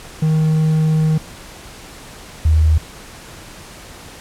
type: tone pair in turn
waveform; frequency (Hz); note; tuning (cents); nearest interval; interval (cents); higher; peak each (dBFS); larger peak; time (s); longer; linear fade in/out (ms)
triangle / sine; 156.9 / 78.45; D#3 / D#2; +15 / +15; octave; 1200; first; -10 / -9; second; 0.22-1.18 / 2.45-2.78; first; 5
effects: pink hiss -37 dBFS RMS until 4.2 s + low-pass 11000 Hz 12 dB/octave